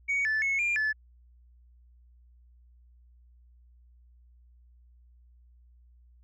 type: tone with pitch steps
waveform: sine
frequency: 2242 / 1748 / 2191 / 2400 / 1733 Hz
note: C#7 / A6 / C#7 / D7 / A6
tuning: +19 / -12 / -21 / +37 / -27 cents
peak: -23 dBFS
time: 0.08-0.93 s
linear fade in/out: 20 ms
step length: 170 ms
effects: tanh soft clip ceiling -23 dBFS + added 60 Hz sine -55 dBFS peak until 6.23 s